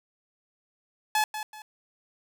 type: tone with echo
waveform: sawtooth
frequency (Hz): 857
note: A5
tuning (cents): -46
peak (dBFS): -18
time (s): 1.15-1.24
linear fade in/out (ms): 2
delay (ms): 190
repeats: 2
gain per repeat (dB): -10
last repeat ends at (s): 1.62
effects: none